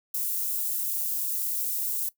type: high-pass noise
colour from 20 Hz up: white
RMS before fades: -29 dBFS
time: 0.14-2.09 s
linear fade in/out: 5 ms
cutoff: 12000 Hz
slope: 12 dB/octave
effects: noise-tail reverb RT60 0.1 s tail -18 dB re dry